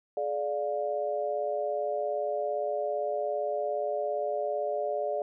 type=chord; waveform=sine; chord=D diminished; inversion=second; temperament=just; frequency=422.9 / 587.3 / 704.8 Hz; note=Ab4 / D5 / F5; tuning=+31 / 0 / +16 cents; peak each=-34 / -30 / -34 dBFS; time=0.17-5.22 s; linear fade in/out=2 ms; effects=none